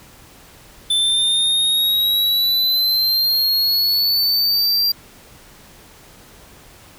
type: exponential sweep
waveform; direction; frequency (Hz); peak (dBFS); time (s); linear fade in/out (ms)
square; up; 3520 to 4747; -15; 0.9-4.92; 5
effects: pink hiss -45 dBFS RMS until 6.98 s